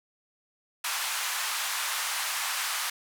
pink band-pass noise, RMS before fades -31 dBFS, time 0.84-2.9 s, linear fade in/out 5 ms, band 960 to 14000 Hz, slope 24 dB/octave, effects none

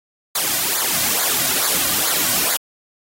white noise with flanger, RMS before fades -19 dBFS, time 0.35-2.57 s, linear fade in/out 5 ms, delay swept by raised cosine 0.35 to 2.35 ms, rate 2.3 Hz, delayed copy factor -0.85, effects AAC 48 kbps

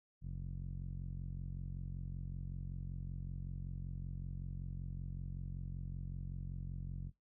sawtooth tone with low-pass filter, 45.27 Hz, F#1, 37 cents flat, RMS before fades -43 dBFS, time 0.21-7.12 s, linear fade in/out 50 ms, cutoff 150 Hz, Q 2.8, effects noise-tail reverb RT60 0.2 s tail -24 dB re dry

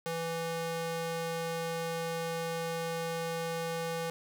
square tone with high-pass filter, 165.7 Hz, E3, 9 cents sharp, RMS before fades -35 dBFS, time 0.06-4.1 s, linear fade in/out 0 ms, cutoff 350 Hz, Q 1.4, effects none

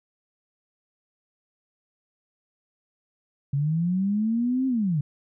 sine linear two-way sweep, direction up then down, 136.2 to 266.8 to 136.8 Hz, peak -21 dBFS, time 3.53-5.01 s, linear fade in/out 5 ms, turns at 4.67 s, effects none

